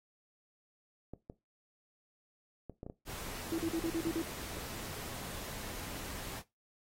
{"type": "clicks", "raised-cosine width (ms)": 2, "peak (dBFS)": -30, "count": 8, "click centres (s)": [1.136, 1.299, 2.697, 2.831, 2.865, 2.899, 4.072, 4.57]}
{"type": "noise", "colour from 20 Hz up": "pink", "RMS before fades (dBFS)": -44, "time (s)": [3.05, 6.43], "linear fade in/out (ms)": 50}
{"type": "tone bursts", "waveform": "sine", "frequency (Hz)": 329.6, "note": "E4", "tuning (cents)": 0, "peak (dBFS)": -31, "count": 7, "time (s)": [3.52, 4.219], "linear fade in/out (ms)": 2, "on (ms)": 63, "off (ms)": 43}
{"effects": ["noise-tail reverb RT60 0.2 s tail -17 dB re dry", "AAC 48 kbps"]}